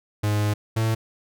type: tone pair in turn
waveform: 45% pulse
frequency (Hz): 104.6 / 111.69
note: G#2 / A2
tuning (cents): +13 / +26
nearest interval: minor second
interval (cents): 113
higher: second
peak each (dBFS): -20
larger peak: neither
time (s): 0.23-0.54 / 0.76-0.95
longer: first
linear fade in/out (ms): 10
effects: none